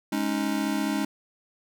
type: chord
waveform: square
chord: Ab suspended fourth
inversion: none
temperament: just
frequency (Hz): 207.7 / 276.9 / 311.5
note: Ab3 / Db4 / Eb4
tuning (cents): 0 / -2 / +2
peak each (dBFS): -30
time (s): 0.12-1.05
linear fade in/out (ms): 5
effects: none